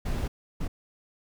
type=noise bursts at uneven times; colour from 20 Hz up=brown; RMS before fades=-29 dBFS; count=2; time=0.05-0.28 / 0.6-0.68 s; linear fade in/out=10 ms; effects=none